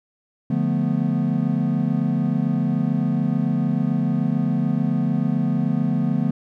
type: chord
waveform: triangle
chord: B half-diminished seventh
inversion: first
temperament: equal with one note detuned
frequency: 146.83 / 175.83 / 220 / 246.9 Hz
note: D3 / F3 / A3 / B3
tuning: 0 / +12 / 0 / 0 cents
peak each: -22 dBFS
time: 0.5-6.31 s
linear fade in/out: 5 ms
effects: none